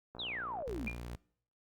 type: click train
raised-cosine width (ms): 1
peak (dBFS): -34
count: 29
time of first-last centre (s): 0.15-0.621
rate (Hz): 59.4
type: exponential sweep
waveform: sine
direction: down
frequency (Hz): 4026 to 200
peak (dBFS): -37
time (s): 0.19-0.88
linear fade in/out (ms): 5
type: tone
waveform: sawtooth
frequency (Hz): 59.5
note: A#1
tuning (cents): +36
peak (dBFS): -37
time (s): 0.67-1.16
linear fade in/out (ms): 10
type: tone with exponential decay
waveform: sine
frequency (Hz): 2400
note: D7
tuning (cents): +37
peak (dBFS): -32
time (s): 0.87-1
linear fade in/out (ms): 2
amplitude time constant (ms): 27
effects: noise-tail reverb RT60 0.6 s tail -22 dB re dry + Opus 48 kbps